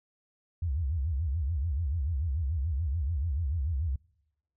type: tone with vibrato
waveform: sine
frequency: 75.3 Hz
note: D2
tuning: 44 cents sharp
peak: -27 dBFS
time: 0.62-3.96 s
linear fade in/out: 5 ms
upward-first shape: sine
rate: 6.9 Hz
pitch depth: 270 cents each way
effects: noise-tail reverb RT60 0.9 s tail -24 dB re dry

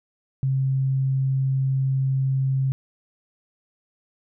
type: tone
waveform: sine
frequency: 133.7 Hz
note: C3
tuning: 38 cents sharp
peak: -19 dBFS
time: 0.43-2.72 s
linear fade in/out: 0 ms
effects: none

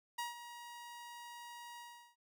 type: tone with ADSR envelope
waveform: sawtooth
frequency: 952 Hz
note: A#5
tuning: 36 cents sharp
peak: -33 dBFS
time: 0.18-2.16 s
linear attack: 9 ms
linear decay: 150 ms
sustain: -12 dB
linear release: 370 ms
effects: none

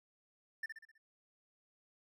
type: tone with echo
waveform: triangle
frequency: 1785 Hz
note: A6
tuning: 24 cents sharp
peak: -35 dBFS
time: 0.63-0.66 s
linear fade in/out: 5 ms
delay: 64 ms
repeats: 5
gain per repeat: -6 dB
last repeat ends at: 0.98 s
effects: none

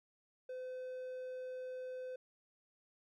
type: tone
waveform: triangle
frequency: 510 Hz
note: C5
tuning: 44 cents flat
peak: -40 dBFS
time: 0.49-2.16 s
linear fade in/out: 5 ms
effects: none

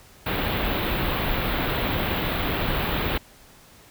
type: band-stop noise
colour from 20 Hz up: pink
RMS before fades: -25 dBFS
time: 0.26-3.18 s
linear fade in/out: 5 ms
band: 3900 to 14000 Hz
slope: 48 dB/octave
effects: pink hiss -51 dBFS RMS until 3.9 s

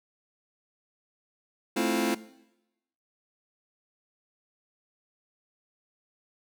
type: chord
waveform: sawtooth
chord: F major seventh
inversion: first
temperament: just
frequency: 218.3 / 261.9 / 327.4 / 349.2 Hz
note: A3 / C4 / E4 / F4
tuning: -13 / +2 / -12 / 0 cents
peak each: -26 dBFS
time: 1.76-2.15 s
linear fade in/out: 10 ms
effects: noise-tail reverb RT60 0.9 s tail -18 dB re dry

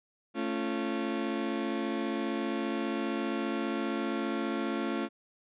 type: chord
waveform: 35% pulse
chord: A augmented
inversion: none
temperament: just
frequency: 220 / 275 / 343.8 Hz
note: A3 / C#4 / E#4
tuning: 0 / -14 / -27 cents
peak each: -33 dBFS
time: 0.34-5.09 s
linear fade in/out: 50 ms
effects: resampled to 8000 Hz

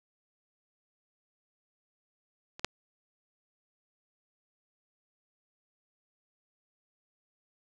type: clicks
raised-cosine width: 0.2 ms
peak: -26 / -10 dBFS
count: 2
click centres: 2.595 / 2.646 s
effects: none

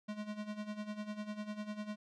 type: tone with tremolo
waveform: square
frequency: 210.5 Hz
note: G#3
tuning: 24 cents sharp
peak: -38 dBFS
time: 0.08-1.96 s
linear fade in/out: 10 ms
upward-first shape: sine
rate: 10 Hz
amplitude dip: 75%
effects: low-pass 5000 Hz 12 dB/octave

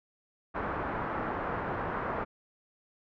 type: low-pass noise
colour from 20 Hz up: white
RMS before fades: -34 dBFS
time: 0.54-2.25 s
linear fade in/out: 20 ms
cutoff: 1400 Hz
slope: 24 dB/octave
effects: none

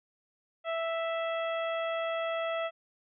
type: harmonic tone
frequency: 659.3 Hz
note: E5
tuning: in tune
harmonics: 1 / 2 / 3 / 4 / 5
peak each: -31 / -37 / -41 / -43 / -45 dBFS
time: 0.64-2.71 s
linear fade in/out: 50 ms
effects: none

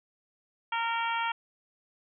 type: harmonic tone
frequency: 461 Hz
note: A#4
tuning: 19 cents flat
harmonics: 2 / 3 / 4 / 5 / 6 / 7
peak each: -30 / -34 / -39 / -37 / -39 / -40 dBFS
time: 0.72-1.32 s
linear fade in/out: 5 ms
effects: none

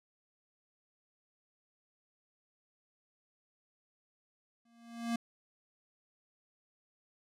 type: tone with exponential growth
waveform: square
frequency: 233.1 Hz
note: A#3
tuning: in tune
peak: -30 dBFS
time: 4.65-5.16 s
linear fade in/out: 5 ms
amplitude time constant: 110 ms
effects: low-pass 10000 Hz 12 dB/octave

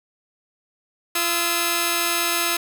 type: tone pair together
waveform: 5% pulse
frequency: 342.7 / 1294 Hz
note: F4 / E6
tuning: -33 / -32 cents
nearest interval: octave + major seventh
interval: 2301 cents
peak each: -11 dBFS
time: 1.15-2.57 s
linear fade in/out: 5 ms
effects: none

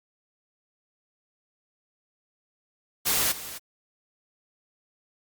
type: noise with echo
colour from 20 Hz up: white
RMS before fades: -24 dBFS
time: 3.05-3.33 s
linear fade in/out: 20 ms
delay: 260 ms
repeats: 1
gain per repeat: -14 dB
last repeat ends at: 3.59 s
effects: Opus 48 kbps

